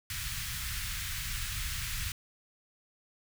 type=band-stop noise; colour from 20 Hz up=pink; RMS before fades=-36 dBFS; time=0.1-2.12 s; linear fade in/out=2 ms; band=130 to 1500 Hz; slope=24 dB/octave; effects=none